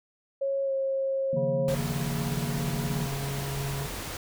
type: tone with pitch glide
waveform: sine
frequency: 548 to 538.9 Hz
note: C#5 to C#5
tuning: -20 to -49 cents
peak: -25 dBFS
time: 0.41-1.75 s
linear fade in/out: 10 ms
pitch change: -29 cents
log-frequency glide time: 0.64-0.72 s
type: chord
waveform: sine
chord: Eb suspended second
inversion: none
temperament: equal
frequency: 155.56 / 174.61 / 233.1 Hz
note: Eb3 / F3 / Bb3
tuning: 0 / 0 / 0 cents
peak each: -35 dBFS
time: 1.33-3.06 s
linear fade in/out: 2 ms
type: harmonic tone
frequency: 138.59 Hz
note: C#3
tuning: in tune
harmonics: 1 / 3 / 5 / 7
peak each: -31 / -41 / -45 / -48 dBFS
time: 1.36-3.87 s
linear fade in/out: 10 ms
type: noise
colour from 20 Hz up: pink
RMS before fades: -36 dBFS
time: 1.68-4.17 s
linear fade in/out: 2 ms
effects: none

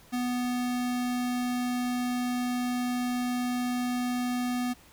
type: tone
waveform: square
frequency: 246.9 Hz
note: B3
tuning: in tune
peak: -28 dBFS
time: 0.12-4.74 s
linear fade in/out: 20 ms
effects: pink hiss -56 dBFS RMS until 4.92 s

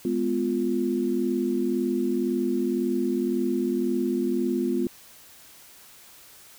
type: chord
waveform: sine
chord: F diminished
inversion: first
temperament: just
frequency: 209.5 / 251.4 / 349.2 Hz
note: Ab3 / Cb4 / F4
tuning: +15 / +31 / 0 cents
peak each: -29 / -26 / -26 dBFS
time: 0.05-4.87 s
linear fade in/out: 2 ms
effects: white hiss -50 dBFS RMS until 6.58 s

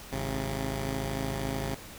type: tone pair together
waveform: 10% pulse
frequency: 53.3 / 135 Hz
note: G#1 / C#3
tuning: +46 / -45 cents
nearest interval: octave + major third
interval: 1609 cents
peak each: -25 dBFS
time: 0.12-1.75 s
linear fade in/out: 5 ms
effects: pink hiss -46 dBFS RMS until 1.98 s

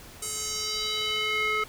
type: tone with band-pass filter sweep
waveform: square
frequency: 429.4 Hz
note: A4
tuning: 42 cents flat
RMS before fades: -29 dBFS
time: 0.22-1.64 s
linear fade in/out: 5 ms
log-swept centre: 8700 to 1700 Hz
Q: 2.7
effects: pink hiss -47 dBFS RMS until 1.68 s

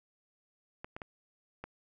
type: clicks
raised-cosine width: 0.5 ms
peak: -26 dBFS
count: 4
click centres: 0.845 / 0.965 / 1.018 / 1.64 s
effects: none

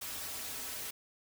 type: noise with comb filter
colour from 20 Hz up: white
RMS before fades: -41 dBFS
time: 0.01-0.91 s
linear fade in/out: 10 ms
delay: 5.7 ms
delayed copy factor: -0.85
effects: none

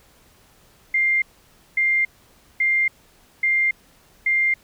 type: tone bursts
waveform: sine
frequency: 2100 Hz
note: C7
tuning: 6 cents sharp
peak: -16 dBFS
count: 5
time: 0.94-4.54 s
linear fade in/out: 5 ms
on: 280 ms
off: 550 ms
effects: pink hiss -55 dBFS RMS until 4.63 s

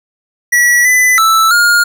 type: tone with pitch steps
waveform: square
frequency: 1937 / 2002 / 1319 / 1420 Hz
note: B6 / B6 / E6 / F6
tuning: -34 / +23 / +1 / +28 cents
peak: -7 dBFS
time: 0.52-1.84 s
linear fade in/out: 10 ms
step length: 330 ms
effects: none

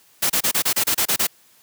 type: noise bursts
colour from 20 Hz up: white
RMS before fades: -19 dBFS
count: 10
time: 0.22-1.271 s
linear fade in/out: 10 ms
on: 79 ms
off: 29 ms
effects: white hiss -55 dBFS RMS until 1.62 s + high-pass 100 Hz 12 dB/octave

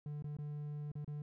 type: tone with dropouts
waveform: triangle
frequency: 147.8 Hz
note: D3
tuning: 11 cents sharp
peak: -38 dBFS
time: 0.06-1.22 s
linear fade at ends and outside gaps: 2 ms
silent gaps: 0.224-0.242 / 0.368-0.386 / 0.917-0.954 / 1.046-1.077 s
effects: none

